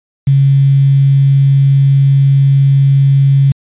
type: tone with quantisation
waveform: sine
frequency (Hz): 137.6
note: C#3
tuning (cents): -12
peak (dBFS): -5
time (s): 0.27-3.52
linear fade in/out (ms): 5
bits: 5
effects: resampled to 8000 Hz